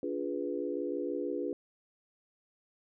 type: chord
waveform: sine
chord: D diminished seventh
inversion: none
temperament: equal with one note detuned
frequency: 288.5 / 349.2 / 415.3 / 493.9 Hz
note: D4 / F4 / Ab4 / Cb5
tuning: -31 / 0 / 0 / 0 cents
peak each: -37 / -37 / -38 / -38 dBFS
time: 0.03-1.53 s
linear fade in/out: 2 ms
effects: none